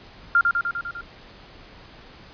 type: tone with echo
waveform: sine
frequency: 1395 Hz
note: F6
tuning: 2 cents flat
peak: -13 dBFS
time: 0.35-0.41 s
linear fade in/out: 2 ms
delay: 100 ms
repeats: 6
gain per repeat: -3 dB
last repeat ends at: 1.01 s
effects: pink hiss -46 dBFS RMS until 2.33 s + resampled to 11025 Hz